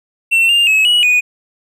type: tone with pitch steps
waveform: triangle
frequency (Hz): 2702 / 2802 / 2574 / 2920 / 2472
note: E7 / F7 / E7 / F#7 / D#7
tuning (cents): +42 / +5 / -42 / -24 / -12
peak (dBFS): -7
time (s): 0.31-1.21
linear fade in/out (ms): 20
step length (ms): 180
effects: none